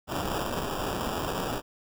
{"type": "noise with sample-and-hold", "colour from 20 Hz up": "violet", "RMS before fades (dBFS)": -31, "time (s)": [0.07, 1.62], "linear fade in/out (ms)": 50, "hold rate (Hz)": 2100, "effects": []}